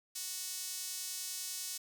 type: tone with high-pass filter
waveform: sawtooth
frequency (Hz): 370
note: F#4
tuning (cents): 0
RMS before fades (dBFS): -41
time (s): 0.15-1.78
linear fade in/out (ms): 10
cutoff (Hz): 6000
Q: 1.1
effects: none